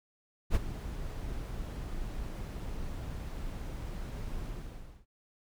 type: noise with ADSR envelope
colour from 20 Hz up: brown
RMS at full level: -25 dBFS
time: 0.5-5.06 s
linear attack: 53 ms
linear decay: 27 ms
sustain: -13 dB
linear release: 600 ms
effects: none